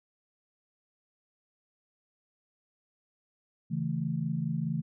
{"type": "chord", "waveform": "sine", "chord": "A major", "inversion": "first", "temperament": "equal with one note detuned", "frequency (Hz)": [138.59, 163.3, 220], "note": ["C#3", "E3", "A3"], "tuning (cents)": [0, -16, 0], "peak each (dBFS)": [-34, -31, -35], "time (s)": [3.7, 4.82], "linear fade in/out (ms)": 20, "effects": []}